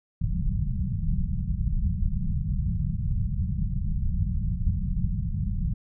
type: low-pass noise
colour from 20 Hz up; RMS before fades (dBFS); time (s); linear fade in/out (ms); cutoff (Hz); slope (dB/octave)
pink; -26; 0.21-5.74; 10; 200; 96
effects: none